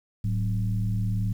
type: tone with frequency modulation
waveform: sine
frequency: 106.8 Hz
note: G#2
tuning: 49 cents sharp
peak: -23 dBFS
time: 0.24-1.33 s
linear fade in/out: 5 ms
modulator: 78.7 Hz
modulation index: 0.78
effects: 9-bit